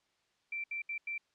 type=tone bursts at uneven times; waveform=sine; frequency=2346 Hz; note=D7; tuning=2 cents flat; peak=-35 dBFS; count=4; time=0.52-0.64 / 0.71-0.82 / 0.89-0.98 / 1.07-1.18 s; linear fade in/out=5 ms; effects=white hiss -75 dBFS RMS until 1.34 s + low-pass 5000 Hz 12 dB/octave